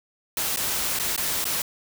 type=noise with dropouts; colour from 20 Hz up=white; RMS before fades=-26 dBFS; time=0.37-1.62 s; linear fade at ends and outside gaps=2 ms; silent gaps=0.562-0.571 / 0.99-0.997 / 1.163-1.177 / 1.443-1.453 s; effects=none